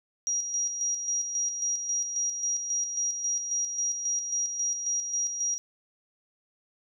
sine tone with tremolo, 5730 Hz, F8, 44 cents sharp, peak -25 dBFS, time 0.27-5.58 s, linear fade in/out 0 ms, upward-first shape square, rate 3.7 Hz, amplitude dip 50%, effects none

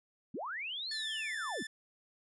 sine linear two-way sweep, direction up then down, 165.8 to 4442 to 165.8 Hz, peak -37 dBFS, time 0.34-1.63 s, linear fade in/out 5 ms, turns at 0.91 s
sawtooth tone, 1760 Hz, A6, in tune, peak -36 dBFS, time 0.91-1.67 s, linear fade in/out 5 ms
effects resampled to 24000 Hz

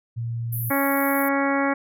sine tone, 116.54 Hz, A#2, in tune, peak -25 dBFS, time 0.16-0.71 s, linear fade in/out 20 ms
white band-pass noise, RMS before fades -32 dBFS, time 0.52-1.29 s, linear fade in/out 10 ms, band 11000 to 15000 Hz, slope 96 dB/octave
harmonic tone, 277.2 Hz, C#4, in tune, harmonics 1 / 2 / 3 / 4 / 5 / 6 / 7 / 8, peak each -23 / -26 / -28 / -29 / -30 / -31 / -31 / -32 dBFS, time 0.7-1.74 s, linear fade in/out 10 ms
effects none

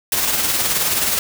white noise with tremolo, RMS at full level -17 dBFS, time 0.12-1.19 s, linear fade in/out 2 ms, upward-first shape sine, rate 19 Hz, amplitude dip 40%, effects none

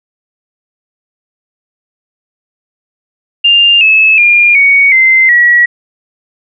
sine tone with pitch steps, 2800 / 2597 / 2410 / 2235 / 2074 / 1923.5 Hz, F7 / E7 / D7 / C#7 / C7 / B6, +4 / -26 / +44 / +14 / -16 / -46 cents, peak -3 dBFS, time 3.44-5.66 s, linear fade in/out 10 ms, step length 370 ms, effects none

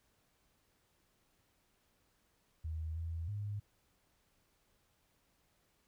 sine tone with pitch steps, 79.6 / 82.6 / 103.2 Hz, D#2 / E2 / G#2, +40 / +4 / -10 cents, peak -37 dBFS, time 2.64-3.6 s, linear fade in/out 10 ms, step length 320 ms, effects pink hiss -75 dBFS RMS until 5.87 s

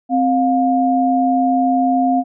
sine tone pair together, 261.6 / 708.1 Hz, C4 / F5, 0 / +24 cents, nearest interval octave + perfect fourth, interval 1724 cents, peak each -15 dBFS, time 0.09-2.24 s, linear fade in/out 50 ms, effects none

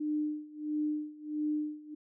sine tone with tremolo, 301.7 Hz, D4, 47 cents sharp, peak -28 dBFS, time 0-1.95 s, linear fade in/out 10 ms, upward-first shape sine, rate 1.5 Hz, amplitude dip 90%, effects none

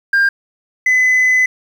sine tone pair in turn, 1600 / 2016 Hz, G6 / B6, +35 / +35 cents, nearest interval major third, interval 400 cents, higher second, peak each -7 dBFS, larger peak neither, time 0.13-0.29 / 0.86-1.46 s, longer second, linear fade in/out 5 ms, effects tanh soft clip ceiling -8 dBFS + 7-bit

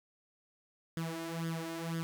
sawtooth tone with flanger, 164.8 Hz, E3, in tune, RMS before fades -38 dBFS, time 0.97-2.03 s, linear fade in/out 0 ms, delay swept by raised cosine 0.59 to 3.29 ms, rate 2 Hz, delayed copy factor +0.75, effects none

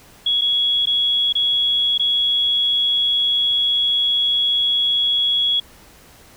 sine tone with dropouts, 3345 Hz, G#7, 12 cents sharp, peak -15 dBFS, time 0.26-5.6 s, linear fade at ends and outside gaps 5 ms, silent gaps 0.412-0.417 / 0.857-0.87 / 1.327-1.352 / 1.979-1.995 s, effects pink hiss -47 dBFS RMS until 6.36 s

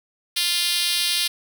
5% pulse tone with high-pass filter, 349.2 Hz, F4, in tune, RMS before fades -22 dBFS, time 0.36-1.28 s, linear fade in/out 10 ms, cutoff 3800 Hz, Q 1.2, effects none

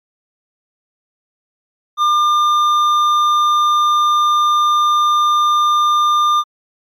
sine tone with hard clipping, 1200 Hz, D6, 37 cents sharp, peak -12 dBFS, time 1.97-6.44 s, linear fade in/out 50 ms, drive 7 dB, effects MP3 96 kbps

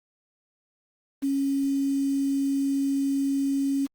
sine tone with quantisation, 275.4 Hz, C#4, 11 cents flat, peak -22 dBFS, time 1.22-3.87 s, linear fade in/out 20 ms, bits 7, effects Opus 24 kbps

